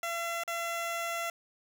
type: tone with dropouts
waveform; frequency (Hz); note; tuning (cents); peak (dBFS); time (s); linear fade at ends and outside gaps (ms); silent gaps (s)
15% pulse; 678; E5; +49; -26; 0.03-1.3; 2; 0.436-0.477
effects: none